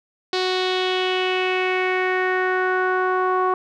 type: tone with low-pass filter sweep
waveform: sawtooth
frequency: 370 Hz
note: F#4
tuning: in tune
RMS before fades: -21 dBFS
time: 0.33-3.54 s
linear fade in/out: 2 ms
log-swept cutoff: 4300 to 1100 Hz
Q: 3.6
effects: none